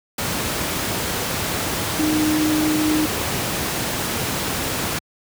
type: tone in noise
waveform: sine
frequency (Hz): 307.8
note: D#4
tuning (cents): -19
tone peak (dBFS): -17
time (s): 1.99-3.06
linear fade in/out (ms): 5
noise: pink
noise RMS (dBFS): -23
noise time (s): 0.18-4.99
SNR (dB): +3
effects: high-pass 80 Hz 12 dB/octave